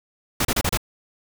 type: noise bursts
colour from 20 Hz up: pink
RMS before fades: -21 dBFS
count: 5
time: 0.4-0.774 s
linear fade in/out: 5 ms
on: 50 ms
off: 31 ms
effects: none